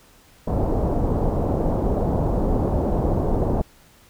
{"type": "low-pass noise", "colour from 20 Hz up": "pink", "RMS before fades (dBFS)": -21, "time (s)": [0.47, 3.62], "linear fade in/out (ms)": 10, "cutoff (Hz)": 770, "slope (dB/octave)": 24, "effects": ["pink hiss -53 dBFS RMS until 4.09 s"]}